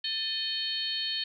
harmonic tone with a mistuned harmonic, 620 Hz, D#5, 6 cents flat, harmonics 3 / 4 / 5 / 6 / 7, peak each -41 / -44 / -33 / -37 / -33 dBFS, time 0.04-1.24 s, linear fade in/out 5 ms, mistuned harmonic 3, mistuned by -84 cents, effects none

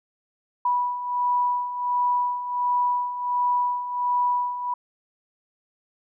sine beating tone pair, 980 / 981.4 Hz, B5 / B5, -14 / -11 cents, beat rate 1.4 Hz, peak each -28 / -22 dBFS, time 0.65-4.74 s, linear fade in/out 5 ms, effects none

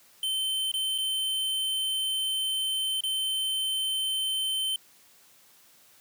square tone with dropouts, 3087 Hz, G7, 27 cents flat, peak -27 dBFS, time 0.23-4.76 s, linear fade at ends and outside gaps 2 ms, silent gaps 0.716-0.739 / 0.98-0.984 / 3.007-3.036 s, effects white hiss -58 dBFS RMS until 6 s + high-pass 100 Hz 12 dB/octave

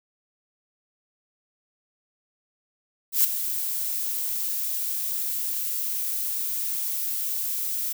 violet noise with ADSR envelope, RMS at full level -17 dBFS, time 3.12-7.93 s, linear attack 120 ms, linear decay 14 ms, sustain -11 dB, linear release 11 ms, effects none

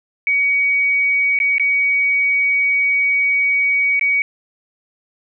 sine tone with dropouts, 2255 Hz, C#7, 29 cents sharp, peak -13 dBFS, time 0.27-4.22 s, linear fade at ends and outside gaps 1 ms, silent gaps 1.389-1.401 / 1.582-1.597 / 3.995-4.011 s, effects none

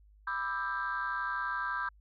sine chord, E minor seventh, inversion second, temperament just, 988.9 / 1186.7 / 1318.5 / 1582.2 Hz, B5 / D6 / E6 / G6, +2 / +18 / 0 / +16 cents, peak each -37 / -37 / -38 / -34 dBFS, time 0.27-1.89 s, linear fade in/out 5 ms, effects tanh soft clip ceiling -25 dBFS + added 51 Hz sine -57 dBFS peak until 2 s

